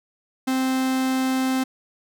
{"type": "tone", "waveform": "45% pulse", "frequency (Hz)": 261.1, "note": "C4", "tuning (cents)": -3, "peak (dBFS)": -20, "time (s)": [0.47, 1.64], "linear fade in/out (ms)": 10, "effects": []}